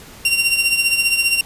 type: tone with tremolo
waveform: sawtooth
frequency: 2758 Hz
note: F7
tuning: 22 cents flat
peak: -8 dBFS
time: 0.25-1.41 s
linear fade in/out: 2 ms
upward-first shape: triangle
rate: 15 Hz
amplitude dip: 70%
effects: pink hiss -40 dBFS RMS until 1.45 s + resampled to 32000 Hz